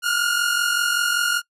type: tone pair together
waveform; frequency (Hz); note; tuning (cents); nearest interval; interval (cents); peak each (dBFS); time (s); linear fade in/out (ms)
sawtooth; 1400 / 1445.2; F6 / F#6; +4 / -41; minor second; 55; -18; 0.02-1.42; 50
effects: noise-tail reverb RT60 0.1 s tail -22 dB re dry + resampled to 32000 Hz